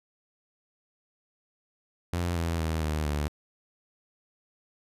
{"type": "tone with pitch steps", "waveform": "sawtooth", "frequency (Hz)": [87.1, 83.55, 80.15, 76.88, 73.75], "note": ["F2", "E2", "E2", "D#2", "D2"], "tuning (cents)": [-4, 24, -48, -20, 8], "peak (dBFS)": -23, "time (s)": [2.13, 3.28], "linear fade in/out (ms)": 0, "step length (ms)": 230, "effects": ["resampled to 32000 Hz"]}